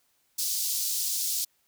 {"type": "high-pass noise", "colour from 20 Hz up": "pink", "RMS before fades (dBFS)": -29, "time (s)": [0.38, 1.45], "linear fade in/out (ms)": 10, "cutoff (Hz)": 4600, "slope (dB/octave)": 24, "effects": ["white hiss -70 dBFS RMS until 1.67 s"]}